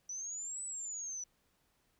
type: exponential two-way sweep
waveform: sine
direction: up then down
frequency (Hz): 5900 to 8030 to 5900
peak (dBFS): -39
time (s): 0.09-1.24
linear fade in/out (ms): 5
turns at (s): 0.63
effects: pink hiss -75 dBFS RMS until 1.99 s